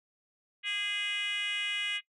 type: tone with frequency modulation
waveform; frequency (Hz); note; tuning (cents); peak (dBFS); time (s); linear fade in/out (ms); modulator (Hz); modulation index
sine; 2489; D#7; 0; -28; 0.63-2.01; 50; 424; 1.6
effects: noise-tail reverb RT60 0.1 s tail -19 dB re dry + tanh soft clip ceiling -29 dBFS